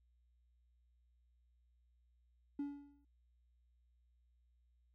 triangle tone with exponential decay, 285.2 Hz, C#4, 49 cents sharp, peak -33 dBFS, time 2.59-3.05 s, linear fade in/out 5 ms, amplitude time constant 100 ms, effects tanh soft clip ceiling -32 dBFS + added 60 Hz sine -70 dBFS peak until 4.94 s

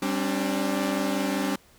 sawtooth chord, G suspended fourth, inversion none, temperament equal with one note detuned, 196 / 268.5 / 293.7 Hz, G3 / C4 / D4, 0 / +45 / 0 cents, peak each -25 dBFS, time 0.02-1.56 s, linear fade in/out 5 ms, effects pink hiss -57 dBFS RMS until 1.78 s

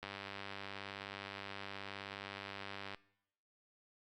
click train, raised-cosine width 0.3 ms, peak -28 dBFS, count 290, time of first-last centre 0.03-2.946 s, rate 99.1 Hz, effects noise-tail reverb RT60 0.8 s tail -22 dB re dry + Opus 48 kbps

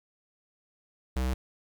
square tone, 64 Hz, C2, 38 cents flat, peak -27 dBFS, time 1.16-1.34 s, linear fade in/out 5 ms, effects 10-bit

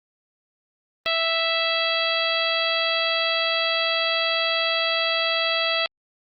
harmonic tone, 659.3 Hz, E5, in tune, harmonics 1 / 2 / 3 / 4 / 5 / 6 / 7, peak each -27 / -29 / -29 / -27 / -26 / -30 / -31 dBFS, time 1.06-5.86 s, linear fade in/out 0 ms, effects Opus 32 kbps

